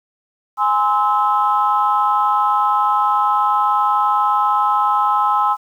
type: chord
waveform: sine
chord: Ab augmented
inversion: none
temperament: just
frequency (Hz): 830.6 / 1038.3 / 1297.8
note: Ab5 / C6 / E6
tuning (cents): 0 / -14 / -27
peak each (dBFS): -17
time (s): 0.57-5.57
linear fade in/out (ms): 50
effects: tanh soft clip ceiling -4 dBFS + 8-bit